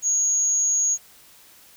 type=tone; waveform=sine; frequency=6650 Hz; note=G#8; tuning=1 cent sharp; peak=-18 dBFS; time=0.02-0.98 s; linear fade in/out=50 ms; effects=white hiss -51 dBFS RMS until 1.76 s